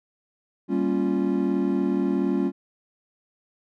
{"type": "chord", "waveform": "triangle", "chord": "G half-diminished seventh", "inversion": "none", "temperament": "equal", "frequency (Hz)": [196, 233.1, 277.2, 349.2], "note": ["G3", "Bb3", "Db4", "F4"], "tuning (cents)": [0, 0, 0, 0], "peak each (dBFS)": [-24, -27, -23, -25], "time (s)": [0.68, 2.52], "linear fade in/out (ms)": 50, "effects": []}